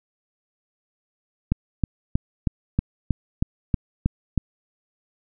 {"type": "click train", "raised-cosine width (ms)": 5, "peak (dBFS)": -7, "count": 10, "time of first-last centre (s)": [1.52, 4.377], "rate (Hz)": 3.15, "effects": []}